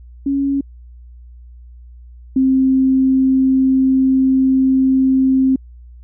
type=tone pair in turn; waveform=sine; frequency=277.2 / 263.7 Hz; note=C#4 / C4; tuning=0 / +14 cents; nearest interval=minor second; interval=86 cents; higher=first; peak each=-14 / -10 dBFS; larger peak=second; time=0.26-0.61 / 2.36-5.56 s; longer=second; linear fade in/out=5 ms; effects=added 60 Hz sine -36 dBFS peak until 6.03 s